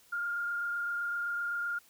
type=tone with frequency modulation; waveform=sine; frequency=1408 Hz; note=F6; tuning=14 cents sharp; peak=-31 dBFS; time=0.12-1.79 s; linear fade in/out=10 ms; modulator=27.8 Hz; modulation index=0.58; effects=white hiss -62 dBFS RMS until 1.89 s